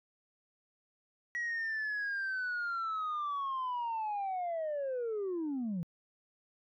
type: linear sweep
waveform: sine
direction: down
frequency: 1923 to 160.9 Hz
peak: -31 dBFS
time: 1.35-5.83 s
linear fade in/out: 0 ms
effects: tanh soft clip ceiling -31 dBFS

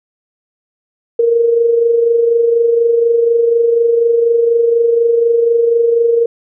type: tone with amplitude modulation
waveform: sine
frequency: 466.2 Hz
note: A#4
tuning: in tune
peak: -6 dBFS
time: 1.19-6.26 s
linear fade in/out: 5 ms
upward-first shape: sine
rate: 24.1 Hz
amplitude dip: 50%
effects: none

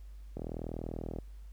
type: click train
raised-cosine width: 2 ms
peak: -25 dBFS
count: 34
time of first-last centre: 0.37-1.187 s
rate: 40.4 Hz
effects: added 50 Hz sine -45 dBFS peak until 1.52 s + pink hiss -69 dBFS RMS until 1.52 s

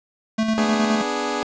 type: tone with tremolo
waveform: square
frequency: 220.4 Hz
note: A3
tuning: 3 cents sharp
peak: -18 dBFS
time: 0.38-1.02 s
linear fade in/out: 10 ms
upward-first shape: square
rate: 9.6 Hz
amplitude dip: 40%
type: chord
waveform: 15% pulse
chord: G# diminished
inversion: first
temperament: equal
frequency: 246.9 / 293.7 / 415.3 Hz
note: B3 / D4 / G#4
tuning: 0 / 0 / 0 cents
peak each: -22 / -21 / -19 dBFS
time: 0.58-1.43 s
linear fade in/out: 0 ms
effects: resampled to 16000 Hz + 7-bit

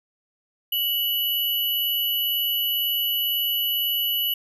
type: tone pair together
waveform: sine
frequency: 2960 / 11898 Hz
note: F#7 / F#9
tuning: 0 / +8 cents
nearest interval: 2 octaves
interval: 2408 cents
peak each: -23 / -25 dBFS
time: 0.72-4.34 s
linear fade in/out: 5 ms
effects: none

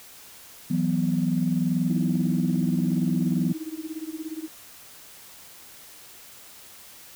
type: chord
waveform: sine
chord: E suspended second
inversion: none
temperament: just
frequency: 164.81 / 185.42 / 247.2 Hz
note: E3 / F#3 / B3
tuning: 0 / +4 / +2 cents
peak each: -25 dBFS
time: 0.7-3.53 s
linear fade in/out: 10 ms
type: tone with tremolo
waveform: sine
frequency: 316.5 Hz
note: D#4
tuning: 30 cents sharp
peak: -28 dBFS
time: 1.9-4.48 s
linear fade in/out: 0 ms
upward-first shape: sine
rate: 17 Hz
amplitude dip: 90%
effects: tanh soft clip ceiling -12 dBFS + white hiss -47 dBFS RMS until 7.15 s

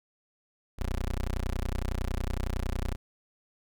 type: tone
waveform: 20% pulse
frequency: 30.87 Hz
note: B0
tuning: in tune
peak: -24 dBFS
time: 0.78-2.96 s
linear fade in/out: 20 ms
effects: none

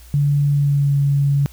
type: tone with pitch glide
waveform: sine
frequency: 143.7 to 141.07 Hz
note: D3 to C#3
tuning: -37 to +31 cents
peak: -13 dBFS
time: 0.14-1.46 s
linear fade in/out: 0 ms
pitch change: -32 cents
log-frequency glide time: 0.49-0.94 s
effects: added 60 Hz sine -40 dBFS peak until 1.52 s + white hiss -48 dBFS RMS until 1.52 s

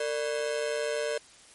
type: ring-modulated tone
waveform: 45% pulse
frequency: 523.3 Hz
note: C5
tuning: in tune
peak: -25 dBFS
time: 0-1.18 s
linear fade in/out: 5 ms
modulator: 67.5 Hz
effects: white hiss -54 dBFS RMS until 1.54 s + MP3 48 kbps

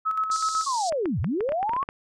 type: tone with tremolo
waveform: sine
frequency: 1290 Hz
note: E6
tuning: 38 cents flat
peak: -21 dBFS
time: 0.05-0.65 s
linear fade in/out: 20 ms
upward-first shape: square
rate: 8 Hz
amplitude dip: 50%
type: band-pass noise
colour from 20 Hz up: pink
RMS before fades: -35 dBFS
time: 0.31-0.9 s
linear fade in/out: 5 ms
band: 4200 to 8200 Hz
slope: 48 dB/octave
type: linear two-way sweep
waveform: sine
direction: down then up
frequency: 1138 to 72.8 to 1138 Hz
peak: -23 dBFS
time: 0.66-1.84 s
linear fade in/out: 10 ms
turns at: 1.2 s
type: clicks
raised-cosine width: 0.5 ms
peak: -19 dBFS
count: 12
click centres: 0.924 / 1.057 / 1.244 / 1.407 / 1.491 / 1.521 / 1.629 / 1.694 / 1.735 / 1.765 / 1.829 / 1.889 s
effects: none

